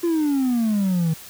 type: exponential sweep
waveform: triangle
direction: down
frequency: 349.2 to 157 Hz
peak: -15 dBFS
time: 0.03-1.14 s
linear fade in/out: 10 ms
effects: tanh soft clip ceiling -11 dBFS + white hiss -41 dBFS RMS until 1.29 s